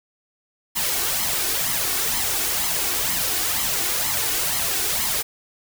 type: noise with flanger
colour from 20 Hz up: white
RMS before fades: -23 dBFS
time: 0.75-5.23 s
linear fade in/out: 20 ms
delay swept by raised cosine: 0.96 to 2.76 ms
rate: 2.1 Hz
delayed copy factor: +0.6
effects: none